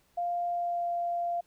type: tone with pitch glide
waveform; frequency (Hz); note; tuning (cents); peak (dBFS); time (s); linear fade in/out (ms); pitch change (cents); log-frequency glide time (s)
sine; 698.5 to 692.9; F5 to F5; 0 to -14; -28; 0.17-1.41; 10; -14; 0.48-0.89
effects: pink hiss -68 dBFS RMS until 1.46 s